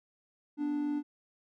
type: tone pair together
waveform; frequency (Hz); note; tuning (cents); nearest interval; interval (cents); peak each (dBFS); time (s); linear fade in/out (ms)
triangle; 246.9 / 293.6; B3 / D4; 0 / 0; minor third; 300; -38 / -28; 0.57-1.03; 50
effects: none